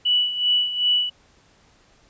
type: tone with tremolo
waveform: sine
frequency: 2954 Hz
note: F#7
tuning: 3 cents flat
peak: -15 dBFS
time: 0.05-1.1 s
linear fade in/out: 10 ms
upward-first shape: sine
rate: 2.6 Hz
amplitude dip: 70%
effects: pink hiss -57 dBFS RMS until 2.09 s + resampled to 16000 Hz